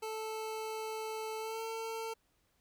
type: tone with pitch glide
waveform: 25% pulse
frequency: 438.7 to 449.7 Hz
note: A4 to A4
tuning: -5 to +38 cents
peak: -34 dBFS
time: 0.02-2.14 s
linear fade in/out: 10 ms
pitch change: +43 cents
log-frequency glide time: 1.39-1.61 s
effects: pink hiss -75 dBFS RMS until 2.6 s